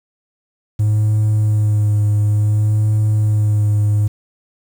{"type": "tone with vibrato", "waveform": "triangle", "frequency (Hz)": 105.7, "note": "G#2", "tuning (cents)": 31, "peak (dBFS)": -9, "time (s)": [0.79, 4.08], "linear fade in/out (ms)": 10, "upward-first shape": "sine", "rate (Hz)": 0.57, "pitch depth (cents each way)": 22, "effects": ["tanh soft clip ceiling -6 dBFS", "7-bit"]}